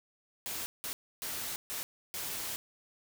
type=noise bursts at uneven times; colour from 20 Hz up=white; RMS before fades=-38 dBFS; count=5; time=0.46-0.66 / 0.84-0.93 / 1.22-1.56 / 1.7-1.83 / 2.14-2.56 s; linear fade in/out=0 ms; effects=none